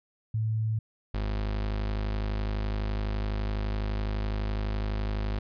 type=tone pair in turn; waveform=sine / 35% pulse; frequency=110 / 51.91 Hz; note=A2 / G#1; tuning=0 / 0 cents; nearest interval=octave + minor second; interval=1300 cents; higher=first; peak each=-25 / -26 dBFS; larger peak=first; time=0.34-0.79 / 1.14-5.39 s; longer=second; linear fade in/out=5 ms; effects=resampled to 11025 Hz